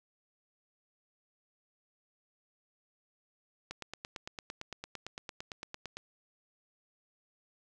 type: click train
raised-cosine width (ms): 0.2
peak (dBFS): -23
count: 21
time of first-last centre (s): 3.71-5.97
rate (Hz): 8.85
effects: none